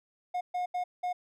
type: tone bursts at uneven times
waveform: triangle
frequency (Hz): 720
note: F#5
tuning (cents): -47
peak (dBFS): -27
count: 4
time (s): 0.34-0.41 / 0.54-0.66 / 0.74-0.84 / 1.03-1.13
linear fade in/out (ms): 10
effects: none